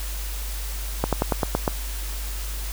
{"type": "slowing click train", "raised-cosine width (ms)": 1, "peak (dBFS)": -6, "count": 7, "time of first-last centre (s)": [1.04, 1.678], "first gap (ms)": 87, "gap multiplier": 1.08, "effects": ["added 50 Hz sine -28 dBFS peak until 2.72 s", "white hiss -36 dBFS RMS until 2.72 s"]}